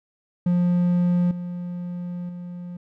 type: tone with level steps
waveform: triangle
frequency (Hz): 176.5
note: F3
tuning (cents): +19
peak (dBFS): -15 / -26 / -30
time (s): 0.46-2.77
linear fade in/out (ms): 5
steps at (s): 1.31 / 2.29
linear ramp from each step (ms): 2
effects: none